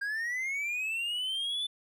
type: linear sweep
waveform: triangle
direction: up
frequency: 1597 to 3520 Hz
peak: -29 dBFS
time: 0.01-1.67 s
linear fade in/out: 10 ms
effects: none